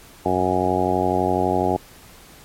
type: harmonic tone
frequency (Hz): 92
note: F#2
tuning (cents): -9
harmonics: 1 / 2 / 3 / 4 / 5 / 6 / 7 / 8 / 9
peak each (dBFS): -29 / -28 / -26 / -24 / -27 / -30 / -26 / -25 / -24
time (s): 0.25-1.77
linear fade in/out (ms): 10
effects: pink hiss -46 dBFS RMS until 2.44 s + MP3 64 kbps